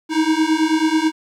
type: beating tone pair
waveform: square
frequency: 311.1 / 320.3 Hz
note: D#4 / E4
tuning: 0 / -50 cents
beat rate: 9.2 Hz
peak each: -19 / -18 dBFS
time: 0.09-1.12 s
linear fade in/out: 50 ms
effects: low-pass 7000 Hz 12 dB/octave + 9-bit